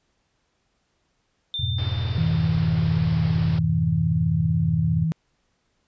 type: tone with exponential decay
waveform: sine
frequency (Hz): 3586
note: A7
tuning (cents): +32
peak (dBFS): -25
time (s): 1.54-3.06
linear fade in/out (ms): 1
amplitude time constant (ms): 330
type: chord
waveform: sine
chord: F diminished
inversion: none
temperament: just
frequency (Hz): 87.31 / 104.77 / 125.72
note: F2 / Ab2 / Cb3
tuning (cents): 0 / +16 / +31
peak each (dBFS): -27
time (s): 1.59-5.05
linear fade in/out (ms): 10
type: low-pass noise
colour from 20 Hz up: pink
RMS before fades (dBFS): -37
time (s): 1.78-3.59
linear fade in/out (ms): 5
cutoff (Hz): 5200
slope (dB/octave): 96
type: tone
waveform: sine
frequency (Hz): 161.3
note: E3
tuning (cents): -37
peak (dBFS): -20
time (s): 2.18-5.12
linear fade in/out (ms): 0
effects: pink hiss -70 dBFS RMS until 5.87 s + resampled to 16000 Hz